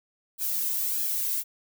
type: noise with flanger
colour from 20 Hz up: violet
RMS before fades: -28 dBFS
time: 0.38-1.44 s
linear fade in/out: 50 ms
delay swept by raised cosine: 1.2 to 1.94 ms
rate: 1.6 Hz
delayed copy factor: +0.65
effects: none